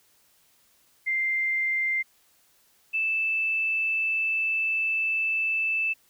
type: tone pair in turn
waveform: sine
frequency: 2093 / 2637 Hz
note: C7 / E7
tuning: 0 / 0 cents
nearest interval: major third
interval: 400 cents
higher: second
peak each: -23 / -23 dBFS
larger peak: neither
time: 1.06-2.03 / 2.93-5.94 s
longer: second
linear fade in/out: 20 ms
effects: white hiss -63 dBFS RMS until 6.09 s